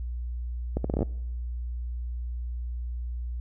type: accelerating click train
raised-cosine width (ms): 2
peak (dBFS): -14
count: 9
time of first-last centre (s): 0.77-1.029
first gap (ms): 74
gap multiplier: 0.74
effects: noise-tail reverb RT60 1.0 s tail -24 dB re dry + added 60 Hz sine -30 dBFS peak until 3.4 s